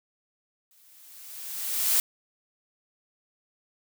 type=noise with exponential growth; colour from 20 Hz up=blue; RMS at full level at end=-21 dBFS; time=0.71-2 s; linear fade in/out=1 ms; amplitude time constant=280 ms; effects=none